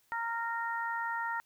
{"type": "harmonic tone", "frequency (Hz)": 462.7, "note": "A#4", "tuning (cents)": -13, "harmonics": [2, 3, 4], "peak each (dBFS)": [-35, -37, -38], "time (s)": [0.12, 1.4], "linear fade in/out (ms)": 0, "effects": ["white hiss -70 dBFS RMS until 1.45 s"]}